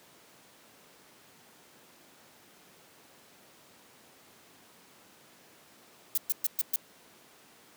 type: noise bursts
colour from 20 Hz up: violet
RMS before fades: -27 dBFS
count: 5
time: 6.15-6.76 s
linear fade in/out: 2 ms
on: 26 ms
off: 120 ms
effects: pink hiss -57 dBFS RMS until 7.76 s + high-pass 200 Hz 12 dB/octave